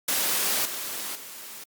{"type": "noise with level steps", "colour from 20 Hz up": "white", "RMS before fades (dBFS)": [-25, -33, -41], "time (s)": [0.08, 1.64], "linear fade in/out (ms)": 5, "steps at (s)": [0.65, 1.15], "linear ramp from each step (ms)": 5, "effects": ["high-pass 200 Hz 12 dB/octave", "Opus 48 kbps"]}